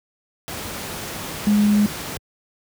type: tone in noise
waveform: sine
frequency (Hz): 207.7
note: G#3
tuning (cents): 0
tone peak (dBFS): -13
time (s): 1.47-1.86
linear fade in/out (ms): 0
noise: pink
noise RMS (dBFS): -30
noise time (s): 0.48-2.17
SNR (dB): +14
effects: high-pass 80 Hz 12 dB/octave